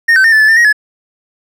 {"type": "tone with pitch steps", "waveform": "triangle", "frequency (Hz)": [1842, 1539, 1820, 1750, 1733, 1794, 1887, 1708], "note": ["A#6", "G6", "A#6", "A6", "A6", "A6", "A#6", "G#6"], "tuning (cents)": [-21, -32, -42, -10, -27, 33, 21, 48], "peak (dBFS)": -3, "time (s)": [0.08, 0.728], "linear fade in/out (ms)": 10, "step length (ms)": 81, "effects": []}